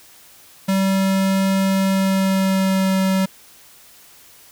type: tone with pitch glide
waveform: square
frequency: 192.8 to 190.48 Hz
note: G3 to G3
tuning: -28 to -49 cents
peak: -16 dBFS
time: 0.68-3.26 s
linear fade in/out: 10 ms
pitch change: -21 cents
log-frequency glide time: 1.83-2.99 s
effects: white hiss -47 dBFS RMS until 4.51 s